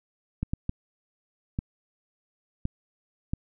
clicks, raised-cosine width 5 ms, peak -15 dBFS, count 6, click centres 0.43 / 0.535 / 0.694 / 1.589 / 2.654 / 3.335 s, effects none

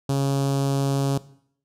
sawtooth tone with notch filter, 138 Hz, C#3, 7 cents flat, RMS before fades -22 dBFS, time 0.09-1.18 s, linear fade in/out 5 ms, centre 2000 Hz, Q 0.66, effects noise-tail reverb RT60 0.6 s tail -17 dB re dry + low-pass 11000 Hz 12 dB/octave

